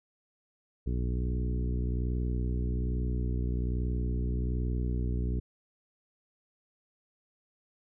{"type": "harmonic tone with a mistuned harmonic", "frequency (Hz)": 61.2, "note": "B1", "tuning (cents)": -15, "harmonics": [1, 2, 3, 4, 5, 6, 7], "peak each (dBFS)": [-29, -35, -39, -41, -43, -45, -46], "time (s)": [0.86, 5.4], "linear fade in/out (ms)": 10, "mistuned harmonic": 1, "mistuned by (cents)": 21, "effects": []}